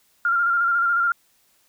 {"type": "tone with vibrato", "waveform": "sine", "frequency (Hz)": 1391, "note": "F6", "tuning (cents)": -7, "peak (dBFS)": -17, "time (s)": [0.25, 1.12], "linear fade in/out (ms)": 2, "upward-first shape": "square", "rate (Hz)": 14, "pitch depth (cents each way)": 27, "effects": ["white hiss -62 dBFS RMS until 1.68 s"]}